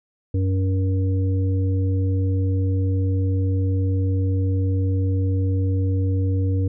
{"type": "harmonic tone", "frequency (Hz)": 94.7, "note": "F#2", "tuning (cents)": 41, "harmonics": [1, 3, 5], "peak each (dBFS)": [-18, -28, -32], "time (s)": [0.34, 6.68], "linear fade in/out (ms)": 5, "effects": []}